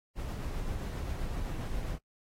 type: noise with tremolo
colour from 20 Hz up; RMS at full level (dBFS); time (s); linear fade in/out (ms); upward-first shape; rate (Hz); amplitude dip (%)
brown; -34; 0.15-1.99; 50; triangle; 7.6; 30
effects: noise-tail reverb RT60 0.1 s tail -22 dB re dry + AAC 48 kbps